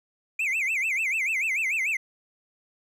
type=tone with vibrato; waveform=triangle; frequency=2342 Hz; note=D7; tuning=5 cents flat; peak=-22 dBFS; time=0.39-1.97 s; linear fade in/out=5 ms; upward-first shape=sine; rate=6.8 Hz; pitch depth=240 cents each way; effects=none